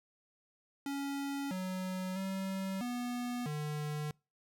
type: tone with pitch steps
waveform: square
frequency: 279.4 / 185.7 / 191.8 / 244.2 / 150.1 Hz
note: C#4 / F#3 / G3 / B3 / D3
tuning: +14 / +7 / -37 / -19 / +38 cents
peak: -36 dBFS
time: 0.86-4.11 s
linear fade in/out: 2 ms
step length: 650 ms
effects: noise-tail reverb RT60 0.3 s tail -26 dB re dry